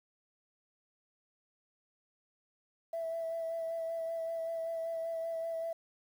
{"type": "tone with vibrato", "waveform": "sine", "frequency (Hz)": 659.3, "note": "E5", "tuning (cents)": 0, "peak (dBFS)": -33, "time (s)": [2.93, 5.73], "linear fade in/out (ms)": 5, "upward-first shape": "sine", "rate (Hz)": 5.2, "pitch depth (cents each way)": 17, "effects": ["tanh soft clip ceiling -30 dBFS", "10-bit"]}